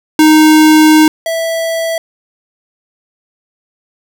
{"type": "tone pair in turn", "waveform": "square", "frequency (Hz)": [310.3, 657.5], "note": ["D#4", "E5"], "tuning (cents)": [-5, -5], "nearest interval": "octave + minor second", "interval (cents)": 1300, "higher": "second", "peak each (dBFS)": [-4, -14], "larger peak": "first", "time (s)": [[0.19, 1.08], [1.26, 1.98]], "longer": "first", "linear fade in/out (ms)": 2, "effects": []}